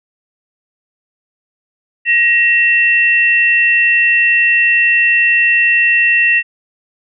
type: tone pair together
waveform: sine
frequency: 1891.1 / 2700 Hz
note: A#6 / E7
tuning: +24 / +41 cents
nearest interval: tritone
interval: 617 cents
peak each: -11 dBFS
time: 2.05-6.43 s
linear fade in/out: 50 ms
effects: none